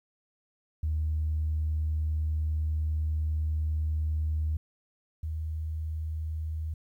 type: tone pair in turn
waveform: sine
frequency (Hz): 77.5 / 78.81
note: D#2 / D#2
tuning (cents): -6 / +23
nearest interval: unison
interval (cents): 29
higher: second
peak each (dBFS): -25 / -30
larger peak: first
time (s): 0.83-4.57 / 5.23-6.74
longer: first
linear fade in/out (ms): 5
effects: tanh soft clip ceiling -21 dBFS + 11-bit